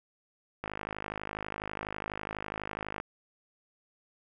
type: click train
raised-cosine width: 0.5 ms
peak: -20 dBFS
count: 124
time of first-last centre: 0.64-3.001 s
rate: 52.1 Hz
effects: none